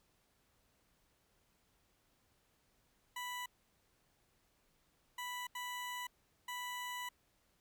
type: tone bursts at uneven times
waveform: 20% pulse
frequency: 987.8 Hz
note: B5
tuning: in tune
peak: -36 dBFS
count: 4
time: 3.16-3.46 / 5.18-5.47 / 5.55-6.07 / 6.48-7.09 s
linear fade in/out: 5 ms
effects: pink hiss -75 dBFS RMS until 7.6 s